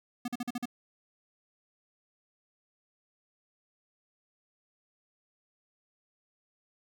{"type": "tone bursts", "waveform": "square", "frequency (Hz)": 243.4, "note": "B3", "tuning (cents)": -25, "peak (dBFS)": -32, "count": 6, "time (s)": [0.25, 0.656], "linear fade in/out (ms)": 5, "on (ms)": 31, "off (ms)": 44, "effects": []}